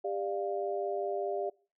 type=tone cluster; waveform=sine; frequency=398.8 / 592 / 697 Hz; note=G4 / D5 / F5; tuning=+30 / +14 / -4 cents; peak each=-34 / -36 / -36 dBFS; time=0.04-1.5 s; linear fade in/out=10 ms; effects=noise-tail reverb RT60 0.4 s tail -24 dB re dry